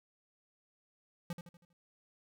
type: tone with echo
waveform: square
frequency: 172.9 Hz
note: F3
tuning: 17 cents flat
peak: -37 dBFS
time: 1.3-1.33 s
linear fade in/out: 2 ms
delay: 80 ms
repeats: 5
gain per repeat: -7 dB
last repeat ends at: 1.73 s
effects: none